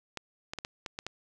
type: clicks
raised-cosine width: 0.2 ms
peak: -19 dBFS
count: 7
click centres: 0.173 / 0.535 / 0.587 / 0.649 / 0.862 / 0.989 / 1.066 s
effects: none